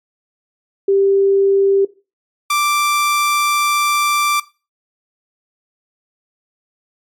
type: tone pair in turn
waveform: sine / sawtooth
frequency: 393.3 / 1175.8 Hz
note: G4 / D6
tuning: +6 / +2 cents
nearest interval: octave + perfect fifth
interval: 1896 cents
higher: second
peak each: -10 dBFS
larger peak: neither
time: 0.88-1.85 / 2.5-4.4 s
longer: second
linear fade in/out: 5 ms
effects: noise-tail reverb RT60 0.3 s tail -18 dB re dry + MP3 64 kbps